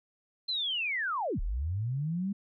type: linear two-way sweep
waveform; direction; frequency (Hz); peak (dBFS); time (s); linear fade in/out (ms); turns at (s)
sine; down then up; 4171 to 30.87 to 204.4; -29; 0.48-2.33; 10; 1.4
effects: none